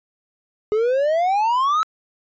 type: exponential sweep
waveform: triangle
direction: up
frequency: 415.3 to 1318.5 Hz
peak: -14 dBFS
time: 0.72-1.83 s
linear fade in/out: 0 ms
effects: resampled to 16000 Hz